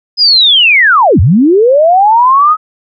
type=linear two-way sweep; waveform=sine; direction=down then up; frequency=5070 to 73.42 to 1283 Hz; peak=-3 dBFS; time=0.17-2.57 s; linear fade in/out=50 ms; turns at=1.2 s; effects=none